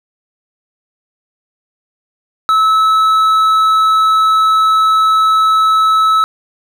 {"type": "tone with hard clipping", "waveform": "sine", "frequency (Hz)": 1300, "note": "E6", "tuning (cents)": -24, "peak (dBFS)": -9, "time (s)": [2.49, 6.24], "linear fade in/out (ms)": 0, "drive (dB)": 5, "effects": []}